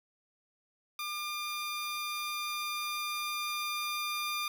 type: tone with level ramp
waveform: 15% pulse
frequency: 1201 Hz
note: D6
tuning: 38 cents sharp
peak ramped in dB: -29 to -26 dBFS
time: 0.99-4.48 s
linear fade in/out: 2 ms
effects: 9-bit